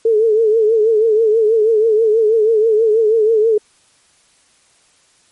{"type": "tone with vibrato", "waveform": "sine", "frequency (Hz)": 440, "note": "A4", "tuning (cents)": 0, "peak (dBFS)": -9, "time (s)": [0.05, 3.58], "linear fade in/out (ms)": 5, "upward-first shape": "triangle", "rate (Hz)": 6.2, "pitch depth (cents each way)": 96, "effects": ["white hiss -54 dBFS RMS until 5.31 s", "MP3 48 kbps"]}